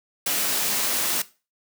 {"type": "noise", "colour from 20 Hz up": "white", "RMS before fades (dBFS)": -24, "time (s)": [0.26, 1.22], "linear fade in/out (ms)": 5, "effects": ["noise-tail reverb RT60 0.3 s tail -17 dB re dry", "high-pass 150 Hz 12 dB/octave"]}